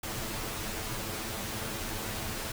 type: noise with comb filter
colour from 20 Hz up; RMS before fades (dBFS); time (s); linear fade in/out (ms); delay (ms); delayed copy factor
pink; -36; 0.03-2.52; 5; 9.1; +0.75
effects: none